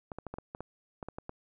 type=clicks; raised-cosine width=1 ms; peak=-25 dBFS; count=11; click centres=0.118 / 0.186 / 0.267 / 0.34 / 0.385 / 0.549 / 0.606 / 1.028 / 1.086 / 1.185 / 1.294 s; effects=none